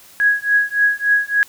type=tone with tremolo; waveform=sine; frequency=1661.2 Hz; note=G#6; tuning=in tune; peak=-9 dBFS; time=0.2-1.43 s; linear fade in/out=0 ms; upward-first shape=triangle; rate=3.5 Hz; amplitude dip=100%; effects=white hiss -45 dBFS RMS until 1.48 s